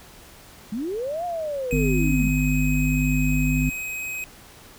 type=linear two-way sweep; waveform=sine; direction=up then down; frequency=196 to 717 to 196 Hz; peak=-25 dBFS; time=0.72-2.29 s; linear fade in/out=5 ms; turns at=1.25 s
type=tone; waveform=square; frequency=2528 Hz; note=D#7; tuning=27 cents sharp; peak=-29 dBFS; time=1.71-4.24 s; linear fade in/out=0 ms
type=harmonic tone; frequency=50.8 Hz; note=G#1; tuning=38 cents flat; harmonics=1 / 3 / 5; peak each=-23 / -23 / -23 dBFS; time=1.72-3.7 s; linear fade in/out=10 ms
effects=pink hiss -47 dBFS RMS until 4.78 s